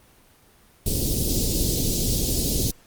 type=band-stop noise; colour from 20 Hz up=pink; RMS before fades=-23 dBFS; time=0.86-2.71 s; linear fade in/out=5 ms; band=450 to 4100 Hz; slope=24 dB/octave; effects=pink hiss -55 dBFS RMS until 2.86 s + Opus 24 kbps